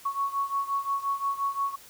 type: beating tone pair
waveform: sine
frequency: 1108.7 / 1114.4 Hz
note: C#6 / C#6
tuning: 0 / +9 cents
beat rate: 5.7 Hz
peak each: -28 / -31 dBFS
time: 0.05-1.76 s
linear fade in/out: 10 ms
effects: white hiss -51 dBFS RMS until 1.89 s

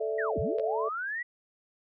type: chord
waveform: sine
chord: A suspended fourth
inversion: none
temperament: just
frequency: 440 / 586.7 / 660 Hz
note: A4 / D5 / E5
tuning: 0 / -2 / +2 cents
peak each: -30 / -36 / -34 dBFS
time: 0-0.89 s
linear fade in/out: 10 ms
type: linear two-way sweep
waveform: sine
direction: down then up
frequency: 1975.5 to 54.9 to 1975.5 Hz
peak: -31 dBFS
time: 0.18-1.23 s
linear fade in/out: 10 ms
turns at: 0.39 s
type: clicks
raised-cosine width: 0.3 ms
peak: -32 dBFS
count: 2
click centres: 0.585 / 0.597 s
effects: none

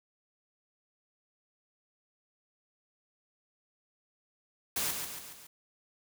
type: noise with echo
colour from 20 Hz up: white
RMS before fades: -32 dBFS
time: 4.76-4.91 s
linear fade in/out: 5 ms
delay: 140 ms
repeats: 4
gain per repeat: -5 dB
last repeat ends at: 5.47 s
effects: none

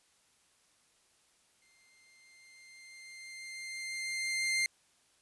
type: tone with exponential growth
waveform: sawtooth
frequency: 2098 Hz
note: C7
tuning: 4 cents sharp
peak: -24 dBFS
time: 1.62-4.66 s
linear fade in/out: 1 ms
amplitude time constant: 660 ms
effects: white hiss -69 dBFS RMS until 5.21 s + resampled to 24000 Hz

